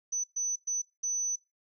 sine tone bursts at uneven times, 6000 Hz, F#8, 23 cents sharp, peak -28 dBFS, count 4, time 0.12-0.24 / 0.36-0.56 / 0.67-0.82 / 1.03-1.36 s, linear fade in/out 10 ms, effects noise-tail reverb RT60 0.2 s tail -18 dB re dry

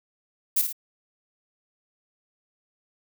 violet noise with echo, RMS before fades -21 dBFS, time 0.56-0.62 s, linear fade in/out 10 ms, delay 54 ms, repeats 2, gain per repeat -6 dB, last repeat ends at 0.728 s, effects none

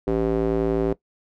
square tone with band-pass filter, 55.6 Hz, A1, 19 cents sharp, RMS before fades -22 dBFS, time 0.07-0.93 s, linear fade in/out 5 ms, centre 390 Hz, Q 2.5, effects noise-tail reverb RT60 0.1 s tail -18 dB re dry

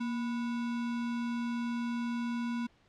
sine tone with sample-and-hold, 235.7 Hz, A#3, 19 cents sharp, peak -31 dBFS, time 0-2.67 s, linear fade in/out 10 ms, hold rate 1225 Hz, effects pink hiss -66 dBFS RMS until 2.88 s + low-pass 4000 Hz 12 dB/octave

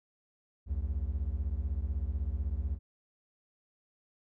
triangle beating tone pair, 62.5 / 78.5 Hz, B1 / D#2, +21 / +16 cents, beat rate 16 Hz, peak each -31 / -32 dBFS, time 0.66-2.79 s, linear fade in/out 50 ms, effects none

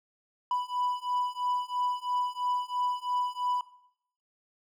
triangle beating tone pair, 987.8 / 990.8 Hz, B5 / B5, 0 / +5 cents, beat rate 3 Hz, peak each -30 / -29 dBFS, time 0.51-3.61 s, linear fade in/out 2 ms, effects noise-tail reverb RT60 0.7 s tail -17 dB re dry

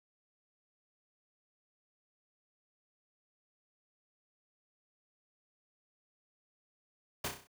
pink noise with echo, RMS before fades -35 dBFS, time 7.24-7.28 s, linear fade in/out 5 ms, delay 32 ms, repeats 6, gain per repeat -5 dB, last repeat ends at 7.472 s, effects high-pass 100 Hz 12 dB/octave

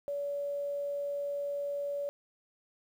sine tone, 570 Hz, C#5, 48 cents sharp, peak -32 dBFS, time 0.08-2.09 s, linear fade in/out 0 ms, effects 10-bit

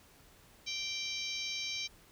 harmonic tone, 782 Hz, G5, 4 cents flat, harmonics 3 / 4 / 5 / 6 / 7 / 8, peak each -41 / -43 / -41 / -46 / -43 / -46 dBFS, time 0.66-1.88 s, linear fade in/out 20 ms, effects pink hiss -61 dBFS RMS until 2.11 s

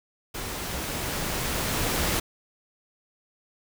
pink noise with level ramp, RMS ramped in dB -34 to -25 dBFS, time 0.34-2.2 s, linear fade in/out 10 ms, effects none

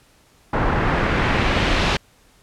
pink noise with low-pass filter sweep, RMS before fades -19 dBFS, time 0.53-1.97 s, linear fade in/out 5 ms, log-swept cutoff 1300 to 3800 Hz, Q 1.2, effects pink hiss -55 dBFS RMS until 2.42 s + low-pass 12000 Hz 12 dB/octave

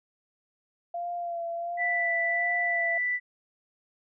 sine tone with vibrato, 688 Hz, F5, 26 cents flat, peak -30 dBFS, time 0.94-2.98 s, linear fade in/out 5 ms, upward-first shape sine, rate 1.4 Hz, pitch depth 28 cents each way
sine tone, 1978 Hz, B6, 2 cents sharp, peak -25 dBFS, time 1.77-3.2 s, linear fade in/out 50 ms
effects none

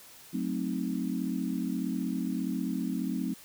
sine chord, F# diminished seventh, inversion none, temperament equal, 185 / 220 / 261.6 / 311.1 Hz, F#3 / A3 / C4 / Eb4, 0 / 0 / 0 / 0 cents, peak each -34 / -35 / -33 / -37 dBFS, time 0.33-3.34 s, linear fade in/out 10 ms, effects white hiss -52 dBFS RMS until 3.44 s

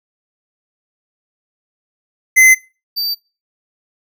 square tone pair in turn, 2051 / 4644 Hz, C7 / D8, -35 / -20 cents, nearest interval octave + major second, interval 1415 cents, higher second, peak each -5 / -17 dBFS, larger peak first, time 2.36-2.55 / 2.96-3.15 s, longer neither, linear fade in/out 20 ms, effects noise-tail reverb RT60 0.3 s tail -21 dB re dry

